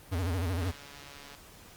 square tone with vibrato, 88.9 Hz, F2, 31 cents sharp, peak -29 dBFS, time 0.11-0.72 s, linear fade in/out 20 ms, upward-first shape sine, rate 13 Hz, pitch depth 150 cents each way
click train, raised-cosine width 0.2 ms, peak -31 dBFS, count 106, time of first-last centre 0.61-1.349 s, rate 142 Hz
effects pink hiss -53 dBFS RMS until 1.76 s + Opus 32 kbps

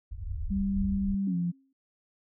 pink low-pass noise, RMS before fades -34 dBFS, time 0.11-1.15 s, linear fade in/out 10 ms, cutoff 100 Hz, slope 96 dB/octave
sine tone with pitch glide, 196.2 to 173.79 Hz, G3 to F3, +2 to -8 cents, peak -26 dBFS, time 0.5-1.52 s, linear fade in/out 20 ms, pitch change -210 cents, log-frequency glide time 1.27-1.35 s
sine tone with exponential decay, 269.2 Hz, C4, 49 cents sharp, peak -32 dBFS, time 1.27-1.73 s, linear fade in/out 5 ms, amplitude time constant 100 ms
effects none

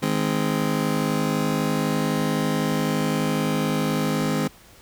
30% pulse chord, Ab major, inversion second, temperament just, 155.74 / 207.7 / 259.6 Hz, Eb3 / Ab3 / C4, +2 / 0 / -13 cents, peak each -23 dBFS, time 0.02-4.48 s, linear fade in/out 10 ms, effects pink hiss -50 dBFS RMS until 4.81 s

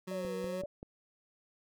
25% pulse tone, 185 Hz, F#3, in tune, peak -35 dBFS, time 0.07-0.62 s, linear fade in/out 10 ms
sine linear two-way sweep, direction down then up, 587 to 468.9 to 587 Hz, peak -37 dBFS, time 0.11-0.66 s, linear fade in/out 5 ms, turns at 0.36 s
click train, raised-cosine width 2 ms, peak -31 dBFS, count 4, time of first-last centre 0.25-0.829 s, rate 5.18 Hz
effects none

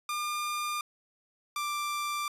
sawtooth tone pair in turn, 1203 / 1179.6 Hz, D6 / D6, +41 / +7 cents, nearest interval unison, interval 34 cents, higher first, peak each -27 dBFS, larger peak neither, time 0.09-0.81 / 1.56-2.28 s, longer neither, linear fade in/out 2 ms, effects resampled to 32000 Hz

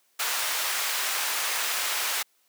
pink high-pass noise, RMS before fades -28 dBFS, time 0.19-2.23 s, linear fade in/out 10 ms, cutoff 1100 Hz, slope 12 dB/octave, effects white hiss -67 dBFS RMS until 2.48 s + high-pass 300 Hz 12 dB/octave

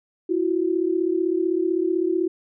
sine tone pair together, 333.1 / 368.9 Hz, E4 / F#4, +18 / -5 cents, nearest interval major second, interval 177 cents, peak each -22 dBFS, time 0.29-2.28 s, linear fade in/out 10 ms, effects none

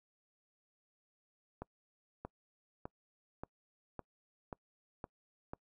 accelerating click train, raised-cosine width 1 ms, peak -28 dBFS, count 8, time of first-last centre 1.62-5.535 s, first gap 630 ms, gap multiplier 0.96, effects noise-tail reverb RT60 0.1 s tail -26 dB re dry

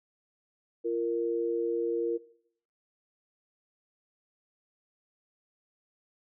sine tone pair together, 343.7 / 464.7 Hz, F4 / A#4, -28 / -5 cents, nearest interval perfect fourth, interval 523 cents, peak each -31 / -29 dBFS, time 0.84-2.18 s, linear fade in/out 20 ms, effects noise-tail reverb RT60 0.6 s tail -17 dB re dry

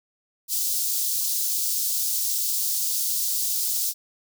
white high-pass noise, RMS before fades -25 dBFS, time 0.48-3.94 s, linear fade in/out 50 ms, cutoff 4400 Hz, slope 24 dB/octave, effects none

